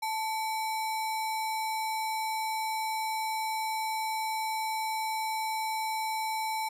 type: tone with sample-and-hold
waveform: sine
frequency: 880 Hz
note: A5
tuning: in tune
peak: -29 dBFS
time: 0.02-6.69 s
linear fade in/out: 10 ms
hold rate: 3150 Hz
effects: resampled to 32000 Hz